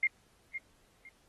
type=tone with echo; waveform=sine; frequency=2119 Hz; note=C7; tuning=21 cents sharp; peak=-24 dBFS; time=0.03-0.07 s; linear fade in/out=2 ms; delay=510 ms; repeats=2; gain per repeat=-12 dB; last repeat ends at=1.09 s; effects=pink hiss -68 dBFS RMS until 1.28 s + AAC 32 kbps